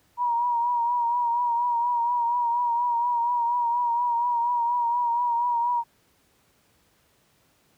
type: tone with vibrato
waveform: sine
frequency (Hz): 954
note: A#5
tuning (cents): +40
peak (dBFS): -21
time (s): 0.17-5.84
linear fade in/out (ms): 50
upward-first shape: triangle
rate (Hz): 4.2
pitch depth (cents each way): 50
effects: pink hiss -64 dBFS RMS until 7.77 s + high-pass 60 Hz 12 dB/octave